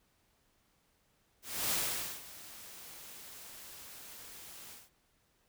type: noise with ADSR envelope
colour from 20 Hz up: white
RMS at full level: -32 dBFS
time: 1.42-4.9 s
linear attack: 290 ms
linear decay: 500 ms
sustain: -18 dB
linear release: 180 ms
effects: pink hiss -73 dBFS RMS until 5.48 s